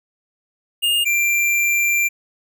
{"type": "tone pair in turn", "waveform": "square", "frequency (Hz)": [2830, 2368], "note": ["F7", "D7"], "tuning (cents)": [22, 14], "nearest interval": "minor third", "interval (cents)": 308, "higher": "first", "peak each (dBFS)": -16, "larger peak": "neither", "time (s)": [[0.82, 1.05], [1.05, 2.09]], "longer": "second", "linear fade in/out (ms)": 20, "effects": []}